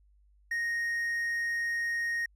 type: tone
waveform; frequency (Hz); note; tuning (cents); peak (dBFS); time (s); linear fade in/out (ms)
triangle; 1864.7; A#6; 0; -27; 0.51-2.26; 5
effects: added 50 Hz sine -60 dBFS peak until 2.35 s